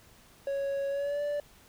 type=tone with pitch glide; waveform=triangle; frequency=554.4 to 583.3 Hz; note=C#5 to D5; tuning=0 to -12 cents; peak=-27 dBFS; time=0.47-1.4 s; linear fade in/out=2 ms; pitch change=+88 cents; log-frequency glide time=0.89-1.22 s; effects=pink hiss -58 dBFS RMS until 1.68 s